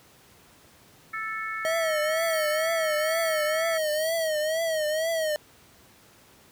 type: harmonic tone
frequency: 440 Hz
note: A4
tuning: in tune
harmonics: 3 / 4 / 5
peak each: -33 / -34 / -35 dBFS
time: 1.13-3.78 s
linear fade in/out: 10 ms
type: tone with vibrato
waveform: square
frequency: 633 Hz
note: D#5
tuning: 30 cents sharp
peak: -25 dBFS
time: 1.65-5.36 s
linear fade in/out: 0 ms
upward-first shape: triangle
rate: 2.1 Hz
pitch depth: 99 cents each way
type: tone with tremolo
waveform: 10% pulse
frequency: 4526 Hz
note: C#8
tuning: 35 cents sharp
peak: -29 dBFS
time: 2.17-4.27 s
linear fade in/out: 0 ms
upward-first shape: triangle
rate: 1.2 Hz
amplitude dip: 75%
effects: pink hiss -55 dBFS RMS until 6.51 s + high-pass 80 Hz 12 dB/octave